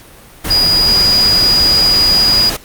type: tone in noise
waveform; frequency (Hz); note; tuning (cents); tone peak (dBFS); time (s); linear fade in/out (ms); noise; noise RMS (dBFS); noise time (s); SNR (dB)
sine; 4900; D#8; -27; -8; 0.5-2.5; 10; pink; -19; 0.44-2.57; +8
effects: pink hiss -39 dBFS RMS until 2.64 s + Opus 48 kbps